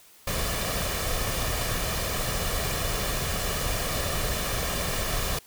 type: noise with comb filter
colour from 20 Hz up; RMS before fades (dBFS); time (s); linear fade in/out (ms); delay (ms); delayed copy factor
pink; -28; 0.27-5.39; 5; 1.7; +0.5
effects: white hiss -54 dBFS RMS until 5.46 s